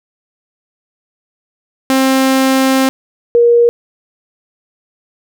sawtooth / sine tone pair in turn, 265 / 473.3 Hz, C4 / A#4, +22 / +26 cents, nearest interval minor seventh, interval 1004 cents, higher second, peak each -5 dBFS, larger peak neither, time 1.9-2.89 / 3.35-3.69 s, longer first, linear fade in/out 0 ms, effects none

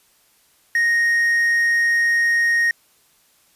triangle tone with quantisation, 1864.7 Hz, A#6, in tune, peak -13 dBFS, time 0.75-2.71 s, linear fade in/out 2 ms, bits 7, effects white hiss -58 dBFS RMS until 3.55 s + resampled to 32000 Hz

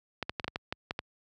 clicks, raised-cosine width 0.3 ms, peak -16 dBFS, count 9, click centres 0.227 / 0.295 / 0.398 / 0.444 / 0.48 / 0.559 / 0.725 / 0.909 / 0.991 s, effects high-pass 60 Hz 12 dB/octave

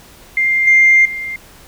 sine tone with level steps, 2103 Hz, C7, 8 cents sharp, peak -11 / -5 / -21 dBFS, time 0.37-1.36 s, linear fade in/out 2 ms, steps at 0.67 / 1.05 s, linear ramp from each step 5 ms, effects tanh soft clip ceiling -1 dBFS + pink hiss -42 dBFS RMS until 1.67 s

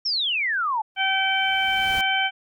sine exponential sweep, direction down, 5588 to 836 Hz, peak -21 dBFS, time 0.05-0.82 s, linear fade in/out 10 ms
pink noise with exponential growth, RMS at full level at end -33 dBFS, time 0.95-2.01 s, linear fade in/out 1 ms, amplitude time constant 230 ms
harmonic tone, 771 Hz, G5, 29 cents flat, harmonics 1 / 2 / 3 / 4, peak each -25 / -25 / -25 / -25 dBFS, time 0.96-2.31 s, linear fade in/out 50 ms
effects none

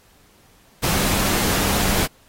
sine tone in noise, 197.1 Hz, G3, 10 cents sharp, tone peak -28 dBFS, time 0.82-2.07 s, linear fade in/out 20 ms, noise pink, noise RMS -21 dBFS, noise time 0.82-2.07 s, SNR -10 dB, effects pink hiss -55 dBFS RMS until 2.28 s + AAC 48 kbps

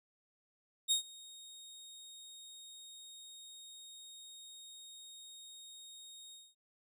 25% pulse tone with ADSR envelope, 3728 Hz, A#7, 1 cent flat, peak -23 dBFS, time 0.88-6.55 s, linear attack 33 ms, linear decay 110 ms, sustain -24 dB, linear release 220 ms, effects none

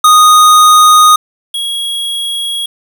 square tone pair in turn, 1240 / 3310 Hz, D#6 / G#7, -6 / -6 cents, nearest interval octave + perfect fourth, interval 1700 cents, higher second, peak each -3 / -15 dBFS, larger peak first, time 0.04-1.16 / 1.54-2.66 s, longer neither, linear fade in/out 5 ms, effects 7-bit

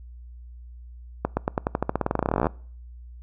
accelerating click train, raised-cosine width 1 ms, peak -8 dBFS, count 27, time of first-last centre 1.25-2.469 s, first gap 120 ms, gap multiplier 0.91, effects noise-tail reverb RT60 0.5 s tail -24 dB re dry + added 60 Hz sine -40 dBFS peak until 3.22 s

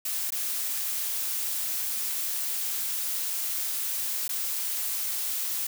blue noise with dropouts, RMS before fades -30 dBFS, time 0.05-5.67 s, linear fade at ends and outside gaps 5 ms, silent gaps 0.305-0.32 / 4.28-4.291 s, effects none

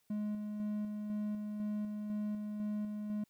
triangle tone with tremolo, 210 Hz, G#3, 19 cents sharp, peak -32 dBFS, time 0.1-3.24 s, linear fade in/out 5 ms, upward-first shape square, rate 2 Hz, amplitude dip 35%, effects white hiss -75 dBFS RMS until 3.29 s

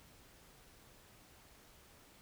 silence, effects pink hiss -62 dBFS RMS until 2.21 s

